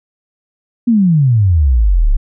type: exponential sweep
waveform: sine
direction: down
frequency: 246 to 31.42 Hz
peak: -7 dBFS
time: 0.87-2.17 s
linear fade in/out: 10 ms
effects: none